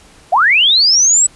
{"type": "linear sweep", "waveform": "sine", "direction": "up", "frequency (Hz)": [624, 7960], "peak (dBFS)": -7, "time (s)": [0.32, 1.27], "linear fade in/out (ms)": 10, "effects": ["pink hiss -44 dBFS RMS until 1.35 s", "resampled to 24000 Hz"]}